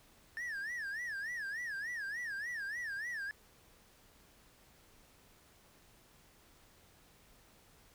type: tone with vibrato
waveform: triangle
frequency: 1760 Hz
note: A6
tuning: in tune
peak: -36 dBFS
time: 0.37-3.31 s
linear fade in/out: 0 ms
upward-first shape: sine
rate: 3.4 Hz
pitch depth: 190 cents each way
effects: pink hiss -64 dBFS RMS until 7.94 s